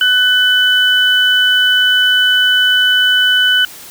sine tone pair together, 1500 / 3000 Hz, F#6 / F#7, +23 / +23 cents, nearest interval octave, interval 1200 cents, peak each -11 dBFS, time 0.01-3.65 s, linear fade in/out 2 ms, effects white hiss -34 dBFS RMS until 3.9 s

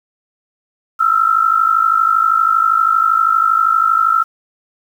sine tone pair together, 1304.4 / 1357 Hz, E6 / E6, -19 / +50 cents, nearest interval minor second, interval 69 cents, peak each -13 dBFS, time 0.99-4.24 s, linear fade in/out 20 ms, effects 7-bit

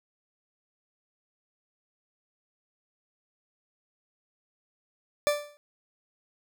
40% pulse tone with exponential decay, 587.3 Hz, D5, in tune, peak -18 dBFS, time 5.27-5.57 s, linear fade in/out 0 ms, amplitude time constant 65 ms, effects none

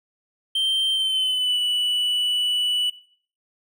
triangle tone with pitch glide, 3136 to 2960 Hz, G7 to F#7, 0 to 0 cents, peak -18 dBFS, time 0.55-2.9 s, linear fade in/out 5 ms, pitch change -100 cents, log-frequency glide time 0.92-1.58 s, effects noise-tail reverb RT60 0.5 s tail -17 dB re dry

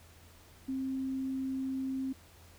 sine tone, 264.7 Hz, C4, 20 cents sharp, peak -32 dBFS, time 0.68-2.13 s, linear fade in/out 10 ms, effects added 84 Hz sine -58 dBFS peak until 2.58 s + pink hiss -59 dBFS RMS until 2.58 s

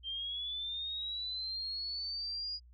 sine linear sweep, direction up, 3136 to 4900 Hz, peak -36 dBFS, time 0.03-2.6 s, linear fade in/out 50 ms, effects added 60 Hz sine -55 dBFS peak until 2.73 s

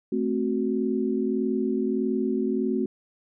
sine chord, F# diminished, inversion first, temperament equal, 220 / 261.6 / 370 Hz, A3 / C4 / F#4, 0 / 0 / 0 cents, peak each -27 dBFS, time 0.12-2.86 s, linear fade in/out 5 ms, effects none

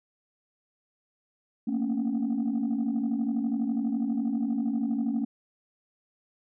sine tone cluster, 225.1 / 237.4 / 276.9 Hz, A3 / A#3 / C#4, +40 / +32 / -2 cents, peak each -27 / -30 / -28 dBFS, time 1.67-5.25 s, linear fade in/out 10 ms, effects tanh soft clip ceiling -21 dBFS

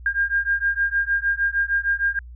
sine beating tone pair, 1606 / 1612.5 Hz, G6 / G6, +41 / +48 cents, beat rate 6.5 Hz, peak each -22 dBFS, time 0.06-2.19 s, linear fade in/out 2 ms, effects added 60 Hz sine -37 dBFS peak until 2.35 s

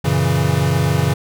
square chord, F# dominant seventh, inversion none, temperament equal, 92.5 / 116.54 / 138.59 / 164.81 Hz, F#2 / A#2 / C#3 / E3, 0 / 0 / 0 / 0 cents, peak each -22 / -23 / -18 / -21 dBFS, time 0.04-1.14 s, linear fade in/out 10 ms, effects none

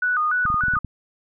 sine tone with vibrato, 1348 Hz, E6, 38 cents sharp, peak -18 dBFS, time 0.02-0.79 s, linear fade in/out 5 ms, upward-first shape square, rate 3.4 Hz, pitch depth 160 cents each way
clicks, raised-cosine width 5 ms, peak -19 dBFS, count 8, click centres 0.454 / 0.502 / 0.543 / 0.637 / 0.683 / 0.737 / 0.768 / 0.847 s
effects none

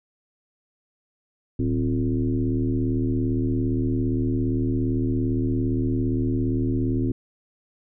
sine tone with frequency modulation, 186.5 Hz, F#3, 14 cents sharp, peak -20 dBFS, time 1.59-7.12 s, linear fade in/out 5 ms, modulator 77.5 Hz, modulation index 2, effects none

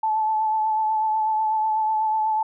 sine tone with vibrato, 870 Hz, A5, 20 cents flat, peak -19 dBFS, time 0.03-2.43 s, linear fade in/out 5 ms, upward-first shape sine, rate 8.1 Hz, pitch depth 23 cents each way, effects none

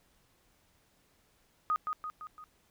sine tone with echo, 1244.5 Hz, D#6, in tune, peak -26 dBFS, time 1.7-1.76 s, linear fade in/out 0 ms, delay 170 ms, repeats 4, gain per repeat -5 dB, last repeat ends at 2.44 s, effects pink hiss -69 dBFS RMS until 2.7 s

